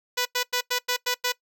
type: tone bursts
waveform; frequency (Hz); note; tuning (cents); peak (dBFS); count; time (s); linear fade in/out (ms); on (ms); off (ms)
5% pulse; 493.9; B4; 0; -11; 7; 0.17-1.323; 10; 85; 93
effects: noise-tail reverb RT60 0.1 s tail -20 dB re dry